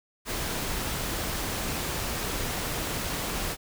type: noise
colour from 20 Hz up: pink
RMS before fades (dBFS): -31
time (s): 0.25-3.57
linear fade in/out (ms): 50
effects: none